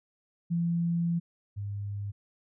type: tone pair in turn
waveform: sine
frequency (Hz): 170 / 101.4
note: F3 / G#2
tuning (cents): -46 / -41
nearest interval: major sixth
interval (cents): 895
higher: first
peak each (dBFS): -25 / -32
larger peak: first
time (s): 0.5-1.2 / 1.56-2.12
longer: first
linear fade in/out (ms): 20
effects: none

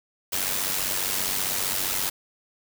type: noise with amplitude modulation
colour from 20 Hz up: white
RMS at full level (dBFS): -24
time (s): 0.32-2.1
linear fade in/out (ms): 10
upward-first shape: sine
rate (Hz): 95.1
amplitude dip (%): 60
effects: none

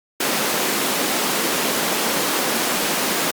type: high-pass noise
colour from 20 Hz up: pink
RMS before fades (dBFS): -21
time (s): 0.2-3.31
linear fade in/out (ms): 5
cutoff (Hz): 210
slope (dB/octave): 24
effects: Opus 48 kbps

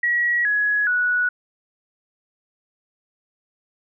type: tone with pitch steps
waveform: sine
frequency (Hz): 1917 / 1678.5 / 1469.7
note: A#6 / G#6 / F#6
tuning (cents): +48 / +18 / -12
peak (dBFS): -17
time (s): 0.03-1.29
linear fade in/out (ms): 5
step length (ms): 420
effects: none

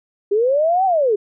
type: linear two-way sweep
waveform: sine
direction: up then down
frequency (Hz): 391.1 to 783 to 391.1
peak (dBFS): -13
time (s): 0.31-1.16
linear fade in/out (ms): 10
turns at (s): 0.85
effects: none

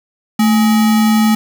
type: tone with sample-and-hold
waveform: sine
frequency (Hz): 219.4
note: A3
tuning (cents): -5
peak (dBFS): -8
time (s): 0.39-1.35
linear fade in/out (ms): 5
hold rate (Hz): 1050
effects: none

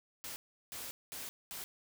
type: noise bursts at uneven times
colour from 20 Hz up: white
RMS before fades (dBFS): -44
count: 4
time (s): 0.24-0.36 / 0.72-0.91 / 1.12-1.29 / 1.51-1.64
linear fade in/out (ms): 0
effects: none

